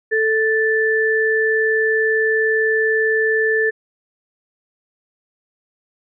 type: tone pair together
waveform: sine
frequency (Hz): 440 / 1758.9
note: A4 / A6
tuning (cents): 0 / -1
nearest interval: 2 octaves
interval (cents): 2399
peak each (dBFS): -17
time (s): 0.11-3.71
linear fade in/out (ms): 20
effects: none